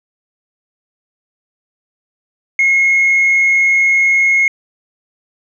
sine tone with frequency modulation, 2162 Hz, C#7, 44 cents flat, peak -7 dBFS, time 2.59-4.48 s, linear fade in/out 2 ms, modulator 64.5 Hz, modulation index 0.27, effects tanh soft clip ceiling -6 dBFS

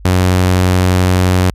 sawtooth tone, 91.6 Hz, F#2, 17 cents flat, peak -5 dBFS, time 0.05-1.5 s, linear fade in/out 0 ms, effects added 50 Hz sine -32 dBFS peak until 1.54 s + resampled to 32000 Hz

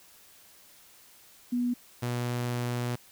sine / sawtooth tone pair in turn, 244.1 / 121.59 Hz, B3 / B2, -20 / -27 cents, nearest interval octave, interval 1207 cents, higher first, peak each -25 dBFS, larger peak neither, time 1.52-1.74 / 2.02-2.96 s, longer second, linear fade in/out 10 ms, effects white hiss -56 dBFS RMS until 3.11 s

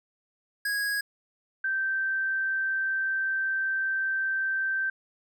square / sine tone pair in turn, 1653 / 1558.7 Hz, G#6 / G6, -9 / -10 cents, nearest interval minor second, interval 101 cents, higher first, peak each -27 / -25 dBFS, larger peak second, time 0.65-1.01 / 1.64-4.9 s, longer second, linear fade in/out 5 ms, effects none

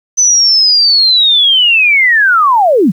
sine linear sweep, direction down, 6100 to 146.83 Hz, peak -5 dBFS, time 0.17-2.92 s, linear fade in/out 20 ms, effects 7-bit

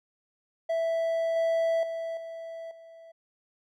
triangle tone with level steps, 659.3 Hz, E5, in tune, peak -23 / -21 / -29 / -35 / -45 dBFS, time 0.69-3.12 s, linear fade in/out 10 ms, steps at 1.36 / 1.83 / 2.17 / 2.71 s, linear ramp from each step 2 ms, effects none

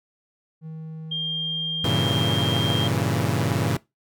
triangle tone with pitch glide, 158.9 to 160.93 Hz, D#3 to E3, +37 to -41 cents, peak -31 dBFS, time 0.61-2.25 s, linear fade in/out 50 ms, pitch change +22 cents, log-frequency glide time 1.07-1.58 s
sine tone, 3200 Hz, G7, 35 cents sharp, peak -24 dBFS, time 1.11-2.88 s, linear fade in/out 10 ms
sawtooth chord, G diminished seventh, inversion none, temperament equal, 98 / 116.54 / 138.59 / 164.81 Hz, G2 / Bb2 / Db3 / Fb3, 0 / 0 / 0 / 0 cents, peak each -23 / -22 / -22 / -24 dBFS, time 1.84-3.77 s, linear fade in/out 5 ms
effects noise-tail reverb RT60 0.2 s tail -20 dB re dry

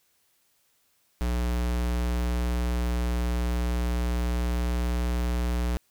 square tone, 60.1 Hz, B1, 46 cents flat, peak -25 dBFS, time 1.21-5.77 s, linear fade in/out 0 ms, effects white hiss -68 dBFS RMS until 5.9 s

